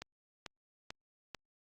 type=click train; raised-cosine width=0.2 ms; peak=-25 dBFS; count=4; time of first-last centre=0.02-1.347 s; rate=2.26 Hz; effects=Opus 48 kbps